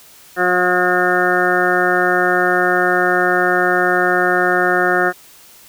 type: harmonic tone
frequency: 180 Hz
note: F#3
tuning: 47 cents flat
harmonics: 1 / 2 / 3 / 4 / 6 / 7 / 8 / 9 / 10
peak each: -28 / -18 / -23 / -19 / -29 / -23 / -19 / -23 / -20 dBFS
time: 0.36-5.13 s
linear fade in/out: 50 ms
effects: white hiss -44 dBFS RMS until 5.68 s